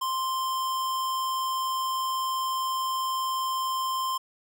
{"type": "tone", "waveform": "square", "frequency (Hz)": 1046.5, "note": "C6", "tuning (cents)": 0, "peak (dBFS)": -27, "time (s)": [0.01, 4.18], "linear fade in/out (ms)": 10, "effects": []}